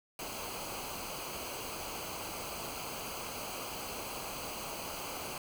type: noise with comb filter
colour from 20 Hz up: pink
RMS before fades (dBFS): -41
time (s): 0.19-5.38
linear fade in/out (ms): 2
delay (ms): 0.55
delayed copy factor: -0.7
effects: none